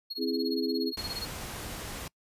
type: tone with tremolo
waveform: triangle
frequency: 4304 Hz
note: C8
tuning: 48 cents sharp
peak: -31 dBFS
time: 0.1-1.26 s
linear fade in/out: 10 ms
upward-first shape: sine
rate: 17 Hz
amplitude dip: 95%
type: chord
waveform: sine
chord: C augmented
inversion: none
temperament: equal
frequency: 261.6 / 329.6 / 415.3 Hz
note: C4 / E4 / G#4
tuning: 0 / 0 / 0 cents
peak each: -31 / -32 / -32 dBFS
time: 0.17-0.93 s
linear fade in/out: 50 ms
type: noise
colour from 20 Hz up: pink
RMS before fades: -39 dBFS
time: 0.97-2.08 s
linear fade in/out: 5 ms
effects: noise-tail reverb RT60 0.1 s tail -25 dB re dry + resampled to 32000 Hz